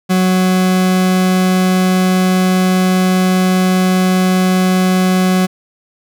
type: tone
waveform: 40% pulse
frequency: 185 Hz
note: F#3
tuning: in tune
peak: -9 dBFS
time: 0.09-5.47 s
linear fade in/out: 20 ms
effects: none